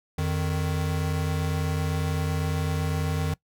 square tone pair together, 86.8 / 154.66 Hz, F2 / D#3, -10 / -10 cents, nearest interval minor seventh, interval 1000 cents, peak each -28 dBFS, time 0.18-3.34 s, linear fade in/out 5 ms, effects noise-tail reverb RT60 0.1 s tail -21 dB re dry

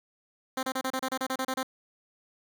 10% pulse tone bursts, 261.6 Hz, C4, in tune, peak -20 dBFS, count 12, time 0.57-1.631 s, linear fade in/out 5 ms, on 60 ms, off 31 ms, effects none

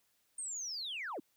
sine linear sweep, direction down, 8730 to 220 Hz, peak -37 dBFS, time 0.38-1.2 s, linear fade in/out 5 ms, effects tanh soft clip ceiling -34 dBFS + white hiss -75 dBFS RMS until 1.36 s

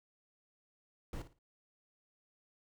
brown noise with echo, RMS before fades -41 dBFS, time 1.13-1.22 s, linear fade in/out 2 ms, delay 56 ms, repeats 3, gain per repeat -12 dB, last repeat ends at 1.388 s, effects none

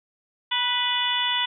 harmonic tone with a mistuned harmonic, 493.9 Hz, B4, in tune, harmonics 2 / 3 / 4 / 5 / 6 / 7, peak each -28 / -34 / -30 / -35 / -26 / -26 dBFS, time 0.51-1.46 s, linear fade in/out 10 ms, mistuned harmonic 2, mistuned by -26 cents, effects none

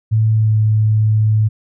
sine tone with pitch glide, 110 to 108.17 Hz, A2 to A2, 0 to -29 cents, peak -10 dBFS, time 0.11-1.49 s, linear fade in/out 20 ms, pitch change -29 cents, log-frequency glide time 0.32-0.57 s, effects none

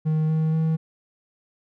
triangle tone with pitch steps, 156.3 / 158.12 / 159.95 Hz, D#3 / D#3 / D#3, +8 / +28 / +48 cents, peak -17 dBFS, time 0.05-0.77 s, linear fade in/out 20 ms, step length 240 ms, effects none

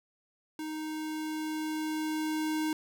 square tone with level ramp, 311 Hz, D#4, 1 cent flat, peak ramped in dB -36 to -29 dBFS, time 0.59-2.73 s, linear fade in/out 2 ms, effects none

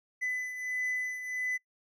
triangle beating tone pair, 2004 / 2005.5 Hz, B6 / B6, +25 / +26 cents, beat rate 1.5 Hz, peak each -31 / -38 dBFS, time 0.21-1.58 s, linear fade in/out 20 ms, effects noise-tail reverb RT60 0.1 s tail -21 dB re dry

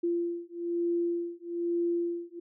sine beating tone pair, 343 / 344.1 Hz, F4 / F4, -31 / -26 cents, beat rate 1.1 Hz, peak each -31 dBFS, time 0.03-2.4 s, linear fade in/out 10 ms, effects none

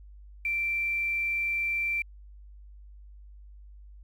sine tone with quantisation, 2349 Hz, D7, in tune, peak -26 dBFS, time 0.45-2.02 s, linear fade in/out 2 ms, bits 9, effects added 50 Hz sine -46 dBFS peak until 4.03 s

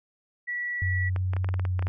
sine tone, 1944 Hz, B6, 28 cents flat, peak -28 dBFS, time 0.47-1.1 s, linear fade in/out 20 ms
sine tone with pitch glide, 92.5 to 91.07 Hz, F#2 to F#2, 0 to -27 cents, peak -24 dBFS, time 0.82-1.88 s, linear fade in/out 0 ms, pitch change -27 cents, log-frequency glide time 1.49-1.76 s
clicks, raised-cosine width 0.5 ms, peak -20 dBFS, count 11, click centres 1.162 / 1.335 / 1.366 / 1.445 / 1.489 / 1.541 / 1.596 / 1.652 / 1.793 / 1.825 / 1.869 s
effects none

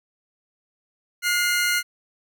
sawtooth tone pair together, 1433.4 / 2093 Hz, F6 / C7, +45 / 0 cents, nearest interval perfect fifth, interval 655 cents, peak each -19 dBFS, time 1.22-1.83 s, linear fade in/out 50 ms, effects none

